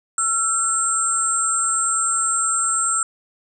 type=tone cluster; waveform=sine; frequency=1351 / 7630 / 8480 Hz; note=E6 / A#8 / C9; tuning=+42 / +39 / +22 cents; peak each=-22 dBFS; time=0.18-3.03 s; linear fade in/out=2 ms; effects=none